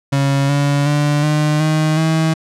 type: tone with pitch steps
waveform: 35% pulse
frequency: 138.59 / 142.65 / 146.83 / 151.13 / 155.56 / 160.12 Hz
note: C#3 / C#3 / D3 / D3 / D#3 / D#3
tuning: 0 / +50 / 0 / +50 / 0 / +50 cents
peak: -11 dBFS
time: 0.12-2.34 s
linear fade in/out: 10 ms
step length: 370 ms
effects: low-pass 9000 Hz 12 dB/octave